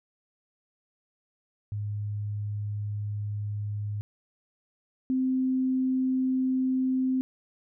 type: tone pair in turn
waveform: sine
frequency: 103.83 / 259.4 Hz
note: G#2 / C4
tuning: 0 / -15 cents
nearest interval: octave + major third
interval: 1585 cents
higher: second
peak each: -29 / -23 dBFS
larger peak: second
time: 1.72-4.01 / 5.1-7.21 s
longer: first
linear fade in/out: 0 ms
effects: none